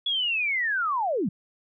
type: linear sweep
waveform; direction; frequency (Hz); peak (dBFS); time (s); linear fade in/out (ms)
sine; down; 3409 to 152.8; -23; 0.06-1.29; 5
effects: none